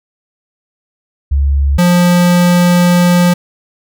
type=tone pair in turn; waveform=sine / square; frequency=70 / 176.39 Hz; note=C#2 / F3; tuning=+18 / +18 cents; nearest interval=octave + major third; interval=1600 cents; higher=second; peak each=-8 / -7 dBFS; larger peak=second; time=1.31-1.78 / 1.78-3.34 s; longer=second; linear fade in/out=10 ms; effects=none